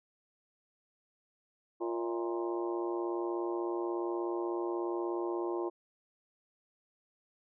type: harmonic tone with a mistuned harmonic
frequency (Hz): 116.54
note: A#2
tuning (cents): 0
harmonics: 3 / 4 / 5 / 6 / 7 / 8 / 9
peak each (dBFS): -33 / -43 / -44 / -46 / -45 / -45 / -45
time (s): 1.8-5.7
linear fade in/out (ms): 20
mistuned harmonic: 6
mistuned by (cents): -90
effects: none